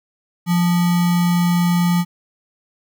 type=tone with sample-and-hold; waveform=sine; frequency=174.61 Hz; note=F3; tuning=in tune; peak=-13 dBFS; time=0.46-2.05 s; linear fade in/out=50 ms; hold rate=1050 Hz; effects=none